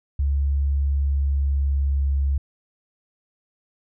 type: tone with pitch glide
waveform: sine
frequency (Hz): 70 to 69.24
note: C#2 to C#2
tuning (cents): +18 to -1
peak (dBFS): -18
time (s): 0.19-2.38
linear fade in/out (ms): 5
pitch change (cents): -19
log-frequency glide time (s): 0.71-2.09
effects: none